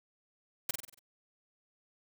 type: noise with echo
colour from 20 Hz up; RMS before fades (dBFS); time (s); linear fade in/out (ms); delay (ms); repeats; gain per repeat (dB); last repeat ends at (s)
white; -31; 0.69-0.71; 5; 47; 6; -5; 0.992
effects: none